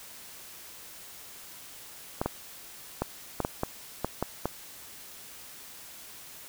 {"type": "clicks", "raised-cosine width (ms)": 1, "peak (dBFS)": -13, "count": 9, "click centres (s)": [2.215, 2.26, 3.02, 3.403, 3.449, 3.634, 4.046, 4.226, 4.456], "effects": ["white hiss -47 dBFS RMS until 6.48 s"]}